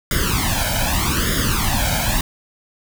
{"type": "noise with flanger", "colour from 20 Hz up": "pink", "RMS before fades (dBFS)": -19, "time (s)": [0.11, 2.21], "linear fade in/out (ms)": 2, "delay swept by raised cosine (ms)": [0.58, 1.31], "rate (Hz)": 0.82, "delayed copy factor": 1, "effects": []}